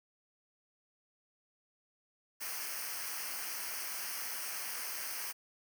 white noise with comb filter, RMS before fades -40 dBFS, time 2.4-5.33 s, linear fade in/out 20 ms, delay 0.27 ms, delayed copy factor -0.8, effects none

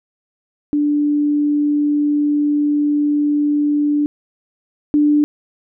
sine tone pair in turn, 293.7 / 295.7 Hz, D4 / D4, 0 / +12 cents, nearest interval unison, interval 12 cents, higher second, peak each -13 / -10 dBFS, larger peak second, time 0.73-4.06 / 4.94-5.24 s, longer first, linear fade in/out 0 ms, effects none

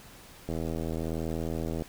click train, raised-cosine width 2 ms, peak -20 dBFS, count 109, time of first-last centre 0.49-1.822 s, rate 81.1 Hz, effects pink hiss -51 dBFS RMS until 1.88 s

